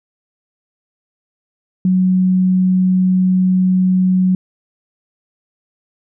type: tone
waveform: sine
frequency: 185 Hz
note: F#3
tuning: in tune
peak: -10 dBFS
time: 1.85-4.35 s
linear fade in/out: 2 ms
effects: none